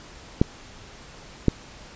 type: clicks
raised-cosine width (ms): 3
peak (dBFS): -3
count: 2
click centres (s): 0.415 / 1.483
effects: pink hiss -45 dBFS RMS until 1.95 s + resampled to 16000 Hz